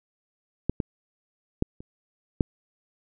clicks, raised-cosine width 3 ms, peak -10 / -13 / -9 / -28 / -7 dBFS, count 5, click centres 0.696 / 0.802 / 1.624 / 1.805 / 2.408 s, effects none

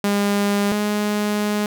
sawtooth tone pair in turn, 202.7 / 208.4 Hz, G#3 / G#3, -42 / +6 cents, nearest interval unison, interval 48 cents, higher second, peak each -13 / -15 dBFS, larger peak first, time 0.04-0.72 / 0.72-1.66 s, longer second, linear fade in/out 2 ms, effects none

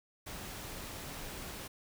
pink noise, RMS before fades -44 dBFS, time 0.26-1.68 s, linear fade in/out 10 ms, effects none

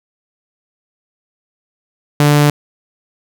sawtooth tone, 146.83 Hz, D3, in tune, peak -4 dBFS, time 2.2-2.5 s, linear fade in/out 2 ms, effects none

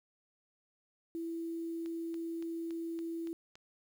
sine tone, 332.1 Hz, E4, 13 cents sharp, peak -36 dBFS, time 1.15-3.33 s, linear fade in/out 0 ms
click train, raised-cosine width 0.2 ms, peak -36 dBFS, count 7, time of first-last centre 1.86-3.555 s, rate 3.54 Hz
effects 10-bit

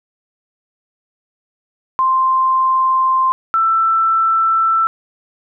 sine tone pair in turn, 1046.5 / 1331.2 Hz, C6 / E6, 0 / +17 cents, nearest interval major third, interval 417 cents, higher second, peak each -11 dBFS, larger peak neither, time 1.99-3.32 / 3.54-4.87 s, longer neither, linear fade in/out 0 ms, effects none

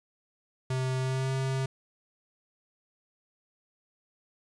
square tone with pitch glide, 130 to 132.96 Hz, C3 to C3, -11 to +28 cents, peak -28 dBFS, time 0.7-1.66 s, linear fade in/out 5 ms, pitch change +39 cents, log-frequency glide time 0.99-1.32 s, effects resampled to 22050 Hz + 10-bit

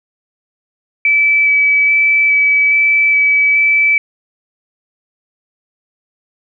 sine tone with vibrato, 2300 Hz, D7, 37 cents flat, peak -8 dBFS, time 1.05-3.98 s, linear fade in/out 2 ms, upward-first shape square, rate 1.2 Hz, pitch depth 8 cents each way, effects none

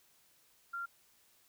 sine tone, 1385 Hz, F6, 15 cents flat, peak -37 dBFS, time 0.73-0.86 s, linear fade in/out 10 ms, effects white hiss -68 dBFS RMS until 1.48 s

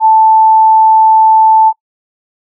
sine tone, 880 Hz, A5, in tune, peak -3 dBFS, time 0-1.73 s, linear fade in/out 50 ms, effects noise-tail reverb RT60 0.1 s tail -22 dB re dry

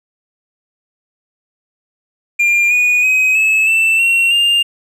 triangle tone with pitch steps, 2398 / 2461 / 2526 / 2592 / 2661 / 2731 / 2803 Hz, D7 / D#7 / D#7 / E7 / E7 / F7 / F7, +36 / -20 / +26 / -30 / +16 / -39 / +6 cents, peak -8 dBFS, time 2.39-4.63 s, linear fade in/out 10 ms, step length 320 ms, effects none

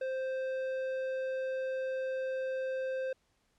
square tone with low-pass filter, 523.3 Hz, C5, in tune, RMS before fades -35 dBFS, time 0.01-3.13 s, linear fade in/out 5 ms, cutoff 1900 Hz, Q 0.56, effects pink hiss -74 dBFS RMS until 3.58 s + low-pass 9000 Hz 12 dB/octave

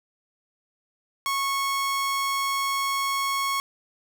sawtooth tone, 1100 Hz, C#6, 14 cents flat, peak -20 dBFS, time 1.26-3.6 s, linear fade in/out 0 ms, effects none

